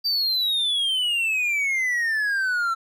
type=exponential sweep; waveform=triangle; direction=down; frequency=4699 to 1332 Hz; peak=-19 dBFS; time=0.04-2.75 s; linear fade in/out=20 ms; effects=none